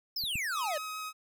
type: exponential sweep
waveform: square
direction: down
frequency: 5380 to 563 Hz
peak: -32 dBFS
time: 0.16-0.78 s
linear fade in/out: 5 ms
type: clicks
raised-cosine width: 5 ms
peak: -36 / -27 dBFS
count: 2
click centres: 0.238 / 0.356 s
type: tone with vibrato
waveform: sawtooth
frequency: 1267 Hz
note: D#6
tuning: 31 cents sharp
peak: -33 dBFS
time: 0.51-1.13 s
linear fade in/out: 50 ms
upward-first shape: sine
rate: 6.9 Hz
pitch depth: 8 cents each way
effects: none